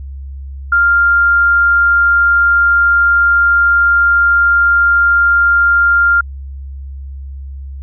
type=tone; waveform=sine; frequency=1396.9 Hz; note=F6; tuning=in tune; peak=-7 dBFS; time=0.72-6.21 s; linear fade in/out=5 ms; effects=added 68 Hz sine -24 dBFS peak until 7.82 s